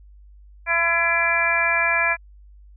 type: harmonic tone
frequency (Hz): 336.8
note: E4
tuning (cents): +37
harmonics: 2 / 3 / 4 / 5 / 6 / 7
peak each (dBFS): -27 / -26 / -29 / -22 / -28 / -21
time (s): 0.66-2.17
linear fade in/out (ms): 50
effects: added 50 Hz sine -44 dBFS peak until 2.76 s